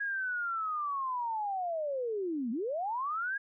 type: linear two-way sweep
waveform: sine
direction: down then up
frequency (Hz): 1660 to 215.9 to 1660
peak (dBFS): -31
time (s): 0-3.38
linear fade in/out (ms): 10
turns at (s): 2.51
effects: none